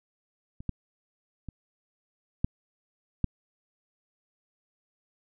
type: clicks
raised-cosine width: 5 ms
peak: -29 / -17 / -26 / -12 / -12 dBFS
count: 5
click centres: 0.605 / 0.693 / 1.487 / 2.445 / 3.243 s
effects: none